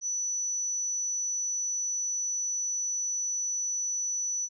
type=tone; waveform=sine; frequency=5950 Hz; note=F#8; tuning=9 cents sharp; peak=-28 dBFS; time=0.01-4.49 s; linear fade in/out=50 ms; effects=none